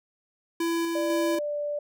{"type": "tone with tremolo", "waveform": "square", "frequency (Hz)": 334.5, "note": "E4", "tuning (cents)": 25, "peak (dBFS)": -25, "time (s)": [0.6, 1.39], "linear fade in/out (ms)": 5, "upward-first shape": "square", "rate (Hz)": 2, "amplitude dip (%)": 25}
{"type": "tone with pitch glide", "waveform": "sine", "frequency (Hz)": [592, 586.6], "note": ["D5", "D5"], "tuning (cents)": [14, -2], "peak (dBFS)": -27, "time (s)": [0.95, 1.79], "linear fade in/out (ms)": 5, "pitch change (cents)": -16, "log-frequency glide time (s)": [1.35, 1.57]}
{"effects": []}